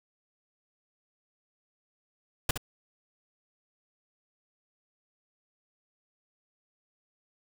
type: noise with echo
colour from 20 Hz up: pink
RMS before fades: -24 dBFS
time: 2.49-2.51 s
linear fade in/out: 5 ms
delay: 66 ms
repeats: 1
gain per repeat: -8 dB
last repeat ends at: 2.576 s
effects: none